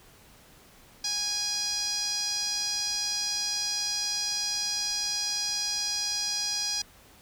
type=tone with band-pass filter; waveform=sawtooth; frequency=824 Hz; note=G#5; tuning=14 cents flat; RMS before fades=-30 dBFS; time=1.04-6.82 s; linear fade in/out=5 ms; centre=5300 Hz; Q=6.8; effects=pink hiss -55 dBFS RMS until 7.21 s